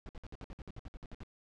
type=noise bursts; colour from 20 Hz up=brown; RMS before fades=-45 dBFS; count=14; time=0.06-1.234 s; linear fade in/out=0 ms; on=30 ms; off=58 ms; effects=low-pass 5000 Hz 12 dB/octave